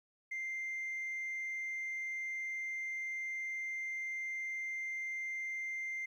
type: tone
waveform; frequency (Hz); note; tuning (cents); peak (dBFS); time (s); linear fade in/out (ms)
sine; 2093; C7; 0; -35; 0.31-6.06; 10
effects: tanh soft clip ceiling -35 dBFS + 12-bit